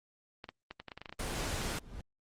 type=clicks; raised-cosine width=0.3 ms; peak=-27 dBFS; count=12; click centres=0.442 / 0.49 / 0.71 / 0.8 / 0.883 / 0.918 / 0.976 / 1.016 / 1.058 / 1.094 / 1.126 / 1.341 s
type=noise; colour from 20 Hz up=pink; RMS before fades=-36 dBFS; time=1.19-1.79 s; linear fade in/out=5 ms
type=noise with exponential growth; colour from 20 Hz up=brown; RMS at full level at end=-40 dBFS; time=1.45-2.01 s; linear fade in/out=2 ms; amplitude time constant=120 ms
effects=low-pass 10000 Hz 12 dB/octave + Opus 24 kbps